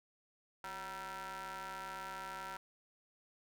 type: ring-modulated tone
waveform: sawtooth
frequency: 197.7 Hz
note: G3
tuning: 15 cents sharp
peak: -36 dBFS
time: 0.64-2.57 s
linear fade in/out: 2 ms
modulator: 1150 Hz
effects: none